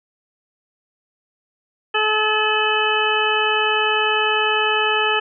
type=harmonic tone; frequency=430 Hz; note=A4; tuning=40 cents flat; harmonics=1 / 2 / 3 / 4 / 6 / 7; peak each=-23 / -23 / -23 / -23 / -23 / -23 dBFS; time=1.94-5.2 s; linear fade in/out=10 ms; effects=none